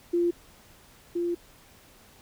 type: tone pair in turn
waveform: sine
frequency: 346.1 / 346.1 Hz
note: F4 / F4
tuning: -16 / -16 cents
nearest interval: unison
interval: 0 cents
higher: neither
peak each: -21 / -25 dBFS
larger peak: first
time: 0.13-0.31 / 1.15-1.35 s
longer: second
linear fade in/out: 10 ms
effects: pink hiss -55 dBFS RMS until 2.21 s